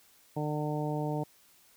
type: harmonic tone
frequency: 150 Hz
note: D3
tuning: 37 cents sharp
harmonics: 1 / 2 / 3 / 4 / 5 / 6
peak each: -33 / -36 / -38 / -39 / -40 / -41 dBFS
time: 0.36-1.24 s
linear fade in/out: 10 ms
effects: white hiss -62 dBFS RMS until 1.76 s